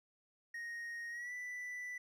triangle tone with pitch glide, 1868 to 1979.1 Hz, A#6 to B6, +3 to +3 cents, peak -40 dBFS, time 0.54-1.98 s, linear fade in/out 5 ms, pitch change +100 cents, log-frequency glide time 1.1-1.33 s, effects none

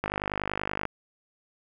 click train, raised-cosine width 0.5 ms, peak -13 dBFS, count 42, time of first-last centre 0.04-0.853 s, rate 50.4 Hz, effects 9-bit

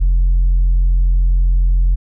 sine tone with tanh clipping, 43.65 Hz, F1, in tune, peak -10 dBFS, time 0-1.96 s, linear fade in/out 20 ms, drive 1 dB, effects none

